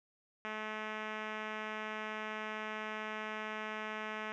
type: tone with low-pass filter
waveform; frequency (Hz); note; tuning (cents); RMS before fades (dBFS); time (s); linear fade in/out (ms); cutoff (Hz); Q
5% pulse; 215.6; A3; -35; -41; 0.45-4.32; 0; 2500; 1.1
effects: none